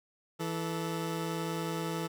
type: tone pair together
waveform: 20% pulse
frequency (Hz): 164.81 / 435.9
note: E3 / A4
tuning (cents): 0 / -16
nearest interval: octave + perfect fourth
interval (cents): 1684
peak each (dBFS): -29 / -33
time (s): 0.39-2.08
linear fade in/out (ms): 20
effects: none